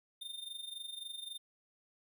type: tone with amplitude modulation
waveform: square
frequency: 3624 Hz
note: A#7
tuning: 50 cents flat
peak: -40 dBFS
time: 0.21-1.38 s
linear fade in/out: 10 ms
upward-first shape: sine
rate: 23.7 Hz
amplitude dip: 75%
effects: none